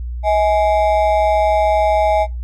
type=ring-modulated tone; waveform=triangle; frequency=735 Hz; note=F#5; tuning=12 cents flat; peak=-7 dBFS; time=0.23-2.27 s; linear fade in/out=50 ms; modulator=98 Hz; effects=noise-tail reverb RT60 0.2 s tail -17 dB re dry + added 60 Hz sine -22 dBFS peak until 2.43 s